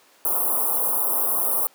white band-stop noise, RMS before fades -22 dBFS, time 0.25-1.67 s, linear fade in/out 0 ms, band 1200 to 10000 Hz, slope 48 dB/octave, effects pink hiss -55 dBFS RMS until 1.74 s + high-pass 400 Hz 12 dB/octave

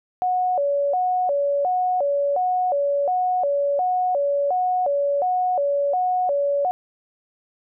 sine tone with vibrato, 644 Hz, E5, 41 cents flat, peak -18 dBFS, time 0.22-6.71 s, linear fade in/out 0 ms, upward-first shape square, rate 1.4 Hz, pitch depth 220 cents each way, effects none

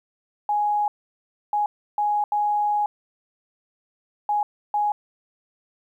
sine tone bursts at uneven times, 832 Hz, G#5, 3 cents sharp, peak -19 dBFS, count 6, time 0.49-0.88 / 1.53-1.66 / 1.98-2.24 / 2.32-2.86 / 4.29-4.43 / 4.74-4.92 s, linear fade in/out 2 ms, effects 10-bit

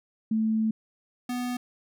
sine / square tone pair in turn, 220 / 246.9 Hz, A3 / B3, 0 / 0 cents, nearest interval major second, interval 200 cents, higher second, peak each -22 / -29 dBFS, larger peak first, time 0.31-0.71 / 1.29-1.57 s, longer first, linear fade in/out 5 ms, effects none

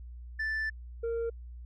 sine tone pair in turn, 1760 / 462.3 Hz, A6 / A#4, 0 / -14 cents, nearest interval octave + major seventh, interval 2314 cents, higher first, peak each -27 dBFS, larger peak neither, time 0.39-0.7 / 1.03-1.3 s, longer first, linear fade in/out 10 ms, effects tanh soft clip ceiling -29 dBFS + added 60 Hz sine -42 dBFS peak until 1.65 s

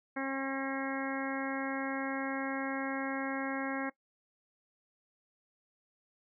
harmonic tone, 270 Hz, C#4, 45 cents flat, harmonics 1 / 2 / 3 / 4 / 5 / 6 / 7 / 8, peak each -36 / -40 / -42 / -44 / -46 / -42 / -45 / -44 dBFS, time 0.16-3.9 s, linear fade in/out 10 ms, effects noise-tail reverb RT60 0.1 s tail -20 dB re dry

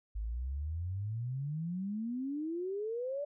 sine exponential sweep, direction up, 50.8 to 591 Hz, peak -34 dBFS, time 0.15-3.25 s, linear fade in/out 10 ms, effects none

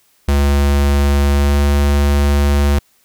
square tone with pitch glide, 70.8 to 71.42 Hz, C#2 to D2, +37 to -48 cents, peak -11 dBFS, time 0.28-2.79 s, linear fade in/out 5 ms, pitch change +15 cents, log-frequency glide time 1.35-1.57 s, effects white hiss -56 dBFS RMS until 3.04 s

